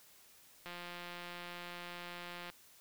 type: click train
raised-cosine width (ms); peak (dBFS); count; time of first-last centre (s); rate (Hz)
0.3; -30; 323; 0.66-2.5; 175
effects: white hiss -62 dBFS RMS until 2.8 s